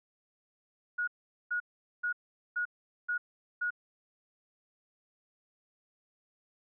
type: tone bursts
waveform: sine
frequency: 1450 Hz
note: F#6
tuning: 35 cents flat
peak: -29 dBFS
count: 6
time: 0.98-3.706 s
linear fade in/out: 10 ms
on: 96 ms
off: 430 ms
effects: none